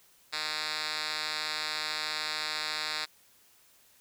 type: tone with band-pass filter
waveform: 5% pulse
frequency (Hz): 153.8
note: D#3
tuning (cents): -20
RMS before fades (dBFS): -34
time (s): 0.32-3.06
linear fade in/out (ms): 20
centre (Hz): 3700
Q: 2
effects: white hiss -62 dBFS RMS until 4 s